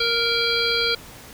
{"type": "harmonic tone with a mistuned harmonic", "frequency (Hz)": 466.4, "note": "A#4", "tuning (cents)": 1, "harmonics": [1, 3, 5, 7, 9, 10], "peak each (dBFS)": [-26, -26, -26, -26, -26, -26], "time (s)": [0, 0.95], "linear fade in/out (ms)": 5, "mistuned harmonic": 9, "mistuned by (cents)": -37, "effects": ["pink hiss -42 dBFS RMS until 1.33 s"]}